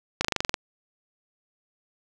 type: slowing click train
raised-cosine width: 0.2 ms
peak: -6 dBFS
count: 9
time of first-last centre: 0.21-0.542 s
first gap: 36 ms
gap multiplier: 1.04
effects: none